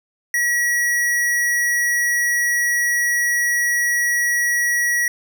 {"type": "tone", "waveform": "square", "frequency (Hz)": 1920, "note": "B6", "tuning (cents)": -49, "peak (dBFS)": -17, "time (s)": [0.34, 5.08], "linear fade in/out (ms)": 2, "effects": ["9-bit"]}